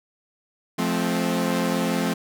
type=chord; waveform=sawtooth; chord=F major; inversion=none; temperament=equal with one note detuned; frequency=174.61 / 216 / 261.6 Hz; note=F3 / A3 / C4; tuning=0 / -32 / 0 cents; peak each=-22 dBFS; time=0.78-2.14 s; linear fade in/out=10 ms; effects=none